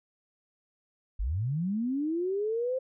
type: linear sweep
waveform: sine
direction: up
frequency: 40.49 to 528 Hz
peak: -27 dBFS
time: 1.19-2.79 s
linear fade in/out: 10 ms
effects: none